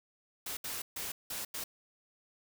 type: noise bursts at uneven times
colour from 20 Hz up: white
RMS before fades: -39 dBFS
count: 5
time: 0.46-0.57 / 0.64-0.82 / 0.96-1.12 / 1.3-1.45 / 1.54-1.64 s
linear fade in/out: 5 ms
effects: none